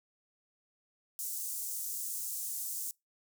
pink high-pass noise, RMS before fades -38 dBFS, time 1.19-2.91 s, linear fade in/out 0 ms, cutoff 7200 Hz, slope 24 dB/octave, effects noise-tail reverb RT60 0.2 s tail -25 dB re dry

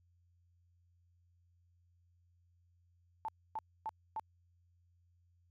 sine tone bursts, 880 Hz, A5, in tune, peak -36 dBFS, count 4, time 3.25-4.196 s, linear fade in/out 0 ms, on 34 ms, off 270 ms, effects added 87 Hz sine -68 dBFS peak until 5.5 s

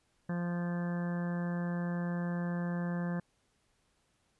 harmonic tone, 174.1 Hz, F3, 5 cents flat, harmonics 1 / 2 / 3 / 4 / 5 / 6 / 7 / 8 / 9 / 10, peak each -32 / -46 / -44 / -49 / -52 / -51 / -53 / -59 / -49 / -50 dBFS, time 0.29-3.2 s, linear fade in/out 5 ms, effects pink hiss -74 dBFS RMS until 4.39 s + resampled to 24000 Hz

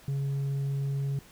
sine tone with tanh clipping, 138.59 Hz, C#3, in tune, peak -28 dBFS, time 0.08-1.19 s, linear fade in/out 2 ms, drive 3 dB, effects pink hiss -55 dBFS RMS until 1.31 s

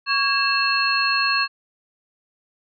sine tone cluster, 1120 / 1636 / 2668 / 4288 Hz, C#6 / G#6 / E7 / C8, +18 / -26 / +20 / +42 cents, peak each -23 dBFS, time 0.06-1.48 s, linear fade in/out 50 ms, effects none

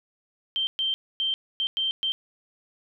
sine tone bursts at uneven times, 3136 Hz, G7, in tune, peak -23 dBFS, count 6, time 0.56-0.67 / 0.79-0.94 / 1.2-1.34 / 1.6-1.67 / 1.77-1.91 / 2.03-2.12 s, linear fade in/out 0 ms, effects none

